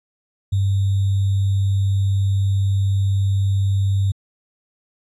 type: tone with sample-and-hold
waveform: sine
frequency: 98 Hz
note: G2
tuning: in tune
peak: -15 dBFS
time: 0.52-4.12 s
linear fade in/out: 10 ms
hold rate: 3675 Hz
effects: resampled to 24000 Hz